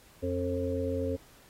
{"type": "harmonic tone", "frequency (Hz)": 89.1, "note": "F2", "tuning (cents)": 35, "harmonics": [1, 3, 5, 6], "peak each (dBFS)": [-34, -34, -34, -34], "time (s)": [0.22, 1.17], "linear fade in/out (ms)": 20, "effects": ["pink hiss -58 dBFS RMS until 1.49 s", "AAC 48 kbps"]}